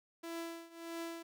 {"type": "tone with tremolo", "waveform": "sawtooth", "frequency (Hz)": 333.7, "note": "E4", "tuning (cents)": 21, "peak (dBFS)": -35, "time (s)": [0.23, 1.23], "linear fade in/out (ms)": 10, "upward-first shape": "triangle", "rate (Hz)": 1.6, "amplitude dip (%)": 90, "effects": []}